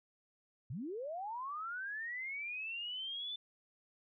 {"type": "linear sweep", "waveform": "sine", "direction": "up", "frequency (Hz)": [101.1, 3535], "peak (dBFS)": -39, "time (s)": [0.7, 3.36], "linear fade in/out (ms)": 5, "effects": []}